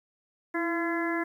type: harmonic tone with a mistuned harmonic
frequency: 340.5 Hz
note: F4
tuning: 44 cents flat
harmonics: 1 / 2 / 3 / 4 / 5 / 6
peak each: -29 / -36 / -36 / -39 / -34 / -37 dBFS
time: 0.54-1.24 s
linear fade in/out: 10 ms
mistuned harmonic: 1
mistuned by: -46 cents
effects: 10-bit